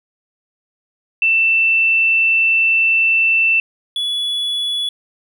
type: tone pair in turn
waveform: sine / triangle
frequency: 2670 / 3408 Hz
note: E7 / G#7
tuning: +22 / +44 cents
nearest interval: major third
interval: 422 cents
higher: second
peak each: -11 / -16 dBFS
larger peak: first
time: 1.22-3.6 / 3.96-4.89 s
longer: first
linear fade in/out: 2 ms
effects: none